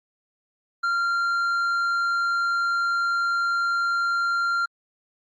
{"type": "tone with tanh clipping", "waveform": "triangle", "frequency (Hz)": 1385, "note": "F6", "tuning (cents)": -15, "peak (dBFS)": -22, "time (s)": [0.83, 4.66], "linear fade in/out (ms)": 10, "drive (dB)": 10, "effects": ["Opus 48 kbps"]}